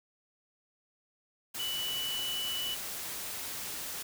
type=tone in noise; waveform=sine; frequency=2965 Hz; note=F#7; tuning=3 cents sharp; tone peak=-33 dBFS; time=1.59-2.75 s; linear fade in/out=10 ms; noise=white; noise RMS=-39 dBFS; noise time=1.54-4.03 s; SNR=+3 dB; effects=none